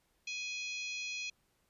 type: harmonic tone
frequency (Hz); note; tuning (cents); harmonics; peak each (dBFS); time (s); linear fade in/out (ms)
835; G#5; +9; 3 / 4 / 5 / 6 / 7 / 8; -39 / -47 / -46 / -54 / -49 / -54; 0.27-1.3; 5
effects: pink hiss -75 dBFS RMS until 1.69 s + resampled to 32000 Hz